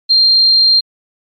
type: tone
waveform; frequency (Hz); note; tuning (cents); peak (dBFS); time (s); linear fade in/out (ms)
sine; 4186; C8; 0; -6; 0.09-0.81; 20
effects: MP3 64 kbps